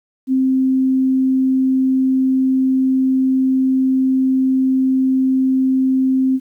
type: tone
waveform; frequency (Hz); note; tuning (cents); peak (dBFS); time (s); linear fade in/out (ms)
sine; 262.2; C4; +4; -12; 0.27-6.4; 50
effects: 9-bit